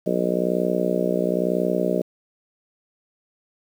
harmonic tone, 61 Hz, B1, 21 cents flat, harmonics 3 / 4 / 5 / 6 / 7 / 8 / 9 / 10, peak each -26 / -29 / -30 / -27 / -27 / -29 / -30 / -26 dBFS, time 0.06-2.02 s, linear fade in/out 10 ms, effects 8-bit

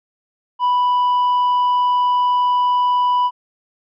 sine tone with tanh clipping, 987.8 Hz, B5, in tune, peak -14 dBFS, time 0.59-3.31 s, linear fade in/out 50 ms, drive 3 dB, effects none

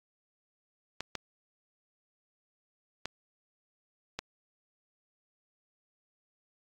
clicks, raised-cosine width 0.2 ms, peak -17 dBFS, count 4, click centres 1.006 / 1.153 / 3.056 / 4.19 s, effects AAC 64 kbps

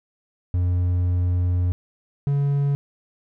triangle tone pair in turn, 89.1 / 141.44 Hz, F2 / C#3, +35 / +35 cents, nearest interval minor sixth, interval 800 cents, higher second, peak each -16 dBFS, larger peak neither, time 0.54-1.72 / 2.27-2.75 s, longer first, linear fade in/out 0 ms, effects none

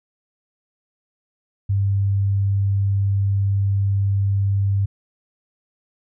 sine tone, 99 Hz, G2, 18 cents sharp, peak -16 dBFS, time 1.69-4.86 s, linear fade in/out 10 ms, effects none

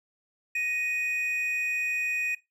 triangle tone pair together, 1872.9 / 2487 Hz, A#6 / D#7, +8 / -1 cents, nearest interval perfect fourth, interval 491 cents, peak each -35 / -25 dBFS, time 0.55-2.35 s, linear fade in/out 5 ms, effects noise-tail reverb RT60 0.2 s tail -19 dB re dry

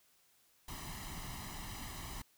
pink noise with comb filter, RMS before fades -45 dBFS, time 0.68-2.22 s, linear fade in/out 5 ms, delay 1 ms, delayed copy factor +0.7, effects white hiss -70 dBFS RMS until 2.37 s

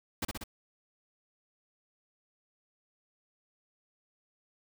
pink noise with echo, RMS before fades -33 dBFS, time 0.22-0.25 s, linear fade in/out 5 ms, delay 63 ms, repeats 3, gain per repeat -3 dB, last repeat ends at 0.439 s, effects none

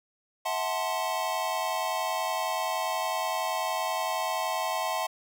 square chord, F# half-diminished seventh, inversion third, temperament equal with one note detuned, 649.4 / 740 / 880 / 1046.5 Hz, E5 / F#5 / A5 / C6, -26 / 0 / 0 / 0 cents, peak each -34 dBFS, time 0.45-5.07 s, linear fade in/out 10 ms, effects none

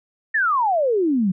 sine exponential sweep, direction down, 1852 to 176.5 Hz, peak -16 dBFS, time 0.34-1.32 s, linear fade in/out 10 ms, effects none

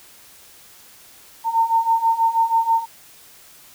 sine beating tone pair, 906 / 912.2 Hz, A#5 / A#5, -50 / -38 cents, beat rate 6.2 Hz, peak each -20 / -17 dBFS, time 1.44-2.86 s, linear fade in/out 50 ms, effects white hiss -47 dBFS RMS until 3.74 s

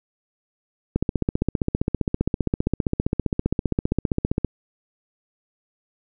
click train, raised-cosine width 3 ms, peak -7 dBFS, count 54, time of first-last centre 0.96-4.447 s, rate 15.2 Hz, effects none

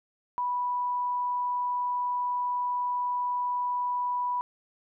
sine tone, 984 Hz, B5, 7 cents flat, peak -26 dBFS, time 0.38-4.41 s, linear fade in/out 0 ms, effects none

